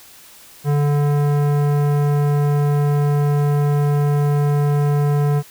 sine tone with tanh clipping, 145.3 Hz, D3, 18 cents flat, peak -16 dBFS, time 0.64-5.43 s, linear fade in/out 50 ms, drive 17 dB, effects white hiss -44 dBFS RMS until 5.5 s

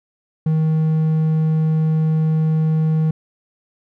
triangle tone, 157.8 Hz, D#3, 25 cents sharp, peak -12 dBFS, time 0.46-3.11 s, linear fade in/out 5 ms, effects none

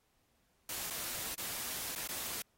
white noise with dropouts, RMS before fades -40 dBFS, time 0.69-2.42 s, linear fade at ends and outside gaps 2 ms, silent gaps 0.902-0.906 / 1.345-1.379 / 1.952-1.959 / 2.075-2.089 s, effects pink hiss -75 dBFS RMS until 2.57 s + AAC 48 kbps

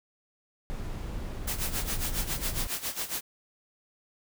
brown noise, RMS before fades -34 dBFS, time 0.7-2.67 s, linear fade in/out 0 ms
white noise with tremolo, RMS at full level -31 dBFS, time 1.47-3.21 s, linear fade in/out 10 ms, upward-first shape sine, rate 7.3 Hz, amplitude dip 80%
effects none

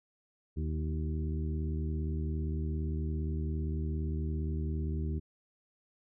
harmonic tone with a mistuned harmonic, 77.5 Hz, D#2, 6 cents flat, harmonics 1 / 2 / 3 / 4 / 5, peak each -32 / -38 / -42 / -44 / -46 dBFS, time 0.56-5.2 s, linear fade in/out 20 ms, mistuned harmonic 4, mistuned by +37 cents, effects none

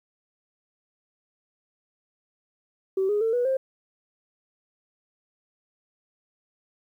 sine tone with pitch steps, 382.9 / 415.2 / 450.1 / 488 / 529.1 Hz, G4 / G#4 / A4 / B4 / C5, -41 / 0 / +39 / -21 / +19 cents, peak -20 dBFS, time 2.97-3.57 s, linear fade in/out 5 ms, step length 120 ms, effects tanh soft clip ceiling -16 dBFS + 10-bit

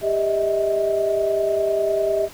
sine tone cluster, 396.6 / 613 / 643 Hz, G4 / D#5 / E5, +20 / -26 / -43 cents, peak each -22 / -27 / -20 dBFS, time 0.01-2.29 s, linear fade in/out 50 ms, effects pink hiss -42 dBFS RMS until 2.33 s

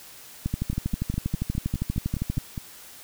two click trains, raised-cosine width 5 ms, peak -13 / -18 dBFS, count 25 / 10, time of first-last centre 0.46-2.38 / 0.73-2.578 s, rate 12.5 / 4.87 Hz, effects white hiss -46 dBFS RMS until 3.03 s

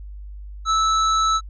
square tone, 1310 Hz, E6, 11 cents flat, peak -17 dBFS, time 0.65-1.41 s, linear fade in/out 50 ms, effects added 50 Hz sine -33 dBFS peak until 1.49 s + resampled to 16000 Hz

